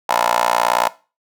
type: tone with high-pass filter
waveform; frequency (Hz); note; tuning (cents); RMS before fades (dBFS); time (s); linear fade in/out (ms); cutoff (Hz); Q
15% pulse; 59; A#1; +22; -17; 0.09-0.88; 5; 820; 6
effects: noise-tail reverb RT60 0.3 s tail -18 dB re dry